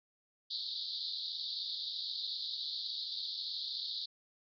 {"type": "band-pass noise", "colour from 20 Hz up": "pink", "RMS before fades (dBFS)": -40, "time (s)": [0.5, 4.06], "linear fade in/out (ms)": 10, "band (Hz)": [3600, 4700], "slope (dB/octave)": 96, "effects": []}